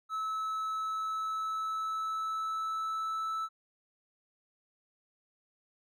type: tone with pitch glide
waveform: triangle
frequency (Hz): 1300 to 1313.6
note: E6 to E6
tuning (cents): -24 to -6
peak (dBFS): -30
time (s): 0.09-3.49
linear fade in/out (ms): 50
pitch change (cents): +18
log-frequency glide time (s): 0.72-3.36
effects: none